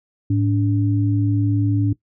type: tone pair together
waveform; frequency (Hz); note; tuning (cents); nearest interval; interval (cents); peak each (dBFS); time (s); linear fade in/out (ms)
sine; 106.73 / 288; G#2 / D4; +48 / -34; octave + perfect fourth; 1718; -17 / -20; 0.3-1.93; 5
effects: noise-tail reverb RT60 0.1 s tail -18 dB re dry